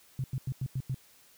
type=tone bursts; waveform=sine; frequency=130.81 Hz; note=C3; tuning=in tune; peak=-29 dBFS; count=6; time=0.19-0.945 s; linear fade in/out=2 ms; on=50 ms; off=91 ms; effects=white hiss -60 dBFS RMS until 1.37 s